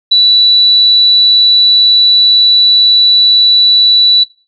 sine tone, 3951 Hz, B7, in tune, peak -3 dBFS, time 0.11-4.24 s, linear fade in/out 10 ms, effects noise-tail reverb RT60 0.3 s tail -18 dB re dry

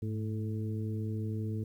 harmonic tone with a mistuned harmonic, 109.3 Hz, A2, 11 cents flat, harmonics 1 / 2 / 3 / 4, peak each -33 / -39 / -43 / -45 dBFS, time 0.02-1.64 s, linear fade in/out 5 ms, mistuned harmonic 1, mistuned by -61 cents, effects 11-bit

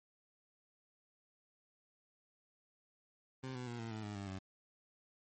20% pulse tone with pitch steps, 130.81 / 124.97 / 119.4 / 114.07 / 108.99 / 104.12 / 99.48 / 95.04 Hz, C3 / B2 / A#2 / A#2 / A2 / G#2 / G2 / F#2, 0 / +21 / +42 / -37 / -16 / +5 / +26 / +47 cents, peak -37 dBFS, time 3.43-4.39 s, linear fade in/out 10 ms, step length 120 ms, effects MP3 32 kbps

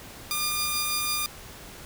10% pulse tone pair together, 1206 / 4830 Hz, D6 / D8, +46 / +48 cents, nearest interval 2 octaves, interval 2402 cents, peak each -20 / -22 dBFS, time 0.31-1.26 s, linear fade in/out 0 ms, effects pink hiss -44 dBFS RMS until 1.85 s

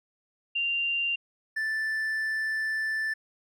sine / triangle tone pair in turn, 2781 / 1761.6 Hz, F7 / A6, -8 / +2 cents, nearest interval minor sixth, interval 790 cents, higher first, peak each -25 dBFS, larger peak neither, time 0.55-1.16 / 1.56-3.14 s, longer second, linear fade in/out 10 ms, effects none

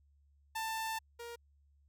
sawtooth tone pair in turn, 889 / 470.9 Hz, A5 / A#4, +18 / +18 cents, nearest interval major seventh, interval 1100 cents, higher first, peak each -32 / -40 dBFS, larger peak first, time 0.55-0.99 / 1.19-1.36 s, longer first, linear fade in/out 10 ms, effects added 71 Hz sine -65 dBFS peak until 1.88 s

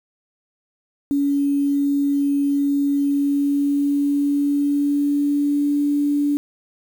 sine tone with pitch glide, 282.7 to 289.1 Hz, C#4 to D4, +34 to -27 cents, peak -16 dBFS, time 1.11-6.37 s, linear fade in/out 0 ms, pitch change +39 cents, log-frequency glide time 3.07-5.84 s, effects 7-bit

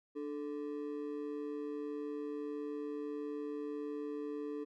triangle ring-modulated tone, 366.2 Hz, F#4, 18 cents flat, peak -33 dBFS, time 0.15-4.65 s, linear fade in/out 20 ms, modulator 70.8 Hz, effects none

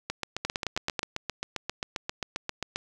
two click trains, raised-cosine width 0.2 ms, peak -11 / -13 dBFS, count 6 / 21, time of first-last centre 0.45-0.992 / 0.1-2.76 s, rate 9.22 / 7.52 Hz, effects none

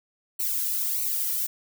violet noise with flanger, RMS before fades -27 dBFS, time 0.39-1.47 s, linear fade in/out 10 ms, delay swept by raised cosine 0.58 to 1.88 ms, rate 1.6 Hz, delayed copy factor -0.95, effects none

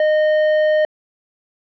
sine tone with tanh clipping, 615 Hz, D#5, 20 cents flat, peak -14 dBFS, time 0-0.85 s, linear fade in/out 2 ms, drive 11 dB, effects low-pass 3000 Hz 12 dB/octave

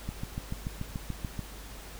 click train, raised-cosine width 5 ms, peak -21 dBFS, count 10, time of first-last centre 0.09-1.392 s, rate 6.91 Hz, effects added 50 Hz sine -44 dBFS peak until 1.99 s + pink hiss -47 dBFS RMS until 1.99 s

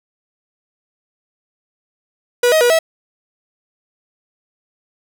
45% pulse tone with pitch steps, 486.9 / 631 / 483.7 / 649 Hz, B4 / D#5 / B4 / E5, -25 / +24 / -36 / -27 cents, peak -10 dBFS, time 2.43-2.79 s, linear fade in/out 5 ms, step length 90 ms, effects none

